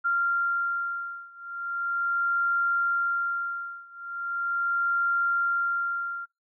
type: beating tone pair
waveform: sine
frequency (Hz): 1387 / 1387.39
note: F6 / F6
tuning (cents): -12 / -12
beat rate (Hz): 0.39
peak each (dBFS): -27 / -28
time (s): 0.04-6.26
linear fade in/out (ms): 20
effects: noise-tail reverb RT60 0.2 s tail -26 dB re dry